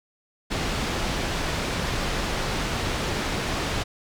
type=low-pass noise; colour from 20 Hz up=pink; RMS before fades=-27 dBFS; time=0.5-3.84 s; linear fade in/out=20 ms; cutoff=5400 Hz; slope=12 dB/octave; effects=none